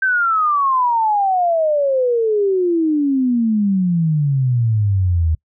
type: exponential sweep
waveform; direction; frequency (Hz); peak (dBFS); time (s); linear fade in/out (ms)
sine; down; 1568 to 77.78; -13; 0.02-5.35; 5
effects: noise-tail reverb RT60 0.1 s tail -26 dB re dry